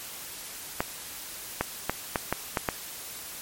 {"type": "clicks", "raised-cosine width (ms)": 0.5, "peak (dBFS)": -9, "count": 7, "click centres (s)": [0.805, 1.61, 1.896, 2.158, 2.326, 2.572, 2.688], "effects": ["white hiss -40 dBFS RMS until 3.41 s", "MP3 64 kbps"]}